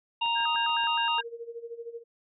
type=harmonic tone; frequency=932.3 Hz; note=A#5; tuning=in tune; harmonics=1 / 3 / 4; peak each=-27 / -28 / -38 dBFS; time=0.21-1.21 s; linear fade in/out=10 ms
type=click train; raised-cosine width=0.5 ms; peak=-33 dBFS; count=5; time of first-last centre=0.26-0.839 s; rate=6.91 Hz
type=tone with vibrato; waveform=sine; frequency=1417 Hz; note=F6; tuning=25 cents sharp; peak=-33 dBFS; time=0.35-1.23 s; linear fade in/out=20 ms; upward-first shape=square; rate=4.8 Hz; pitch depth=220 cents each way
type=tone with tremolo; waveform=sine; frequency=466.2 Hz; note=A#4; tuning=in tune; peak=-34 dBFS; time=1.17-2.04 s; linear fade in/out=50 ms; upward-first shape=sine; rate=13 Hz; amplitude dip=80%
effects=none